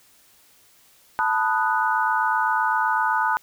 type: chord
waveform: sine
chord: B dominant seventh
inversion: third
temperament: equal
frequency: 880 / 987.8 / 1244.5 / 1480 Hz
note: A5 / B5 / D#6 / F#6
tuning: 0 / 0 / 0 / 0 cents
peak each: -23 / -25 / -26 / -24 dBFS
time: 1.19-3.37 s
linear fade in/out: 0 ms
effects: white hiss -56 dBFS RMS until 3.42 s